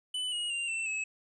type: tone with pitch steps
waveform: square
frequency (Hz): 2997 / 2888 / 2783 / 2682 / 2585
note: F#7 / F#7 / F7 / E7 / E7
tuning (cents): +22 / -43 / -7 / +29 / -34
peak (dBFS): -32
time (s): 0.14-1.04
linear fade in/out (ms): 5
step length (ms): 180
effects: resampled to 22050 Hz